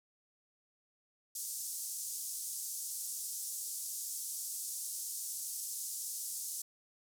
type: band-pass noise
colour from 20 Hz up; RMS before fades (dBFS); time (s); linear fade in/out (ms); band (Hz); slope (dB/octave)
white; -41; 1.35-6.62; 5; 5800 to 12000; 24
effects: none